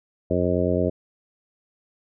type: harmonic tone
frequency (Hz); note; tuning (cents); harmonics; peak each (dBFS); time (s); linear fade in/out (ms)
89.3; F2; +39; 1 / 2 / 3 / 4 / 5 / 6 / 7; -27 / -27 / -27 / -27 / -27 / -27 / -27; 0.3-0.9; 10
effects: none